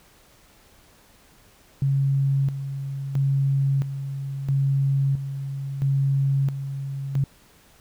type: tone with tremolo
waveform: sine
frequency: 137.4 Hz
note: C#3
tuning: 15 cents flat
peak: -18 dBFS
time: 1.82-7.24 s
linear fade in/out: 2 ms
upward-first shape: square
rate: 0.75 Hz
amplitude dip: 65%
effects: pink hiss -55 dBFS RMS until 7.8 s